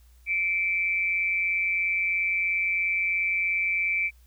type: tone with amplitude modulation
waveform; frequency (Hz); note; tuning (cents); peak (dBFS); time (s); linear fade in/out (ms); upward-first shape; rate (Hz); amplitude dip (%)
sine; 2327; D7; -17; -20; 0.26-4.11; 50; sine; 183; 60
effects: added 60 Hz sine -52 dBFS peak until 4.26 s + white hiss -65 dBFS RMS until 4.26 s